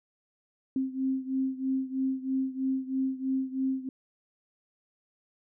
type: beating tone pair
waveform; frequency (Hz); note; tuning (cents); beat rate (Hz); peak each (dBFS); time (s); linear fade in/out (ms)
sine; 263.3 / 266.4; C4 / C4; +11 / +31; 3.1; -29 / -32; 0.76-3.89; 2
effects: none